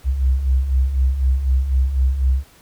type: beating tone pair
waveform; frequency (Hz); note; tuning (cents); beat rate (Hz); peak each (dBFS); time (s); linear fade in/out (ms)
sine; 62.5 / 66.5; B1 / C2; +21 / +29; 4; -22 / -15; 0.04-2.44; 50
effects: pink hiss -50 dBFS RMS until 2.61 s